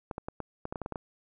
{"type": "clicks", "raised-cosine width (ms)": 1, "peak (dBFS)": -21, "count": 11, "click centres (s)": [0.112, 0.181, 0.285, 0.403, 0.654, 0.725, 0.758, 0.817, 0.861, 0.923, 0.958], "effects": []}